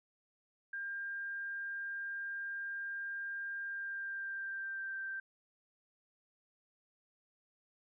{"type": "tone with pitch glide", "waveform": "sine", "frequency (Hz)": [1600, 1568], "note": ["G6", "G6"], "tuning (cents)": [35, 0], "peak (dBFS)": -38, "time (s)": [0.73, 5.2], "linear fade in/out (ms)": 5, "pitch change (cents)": -35, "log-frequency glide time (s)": [3.62, 5.01], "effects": []}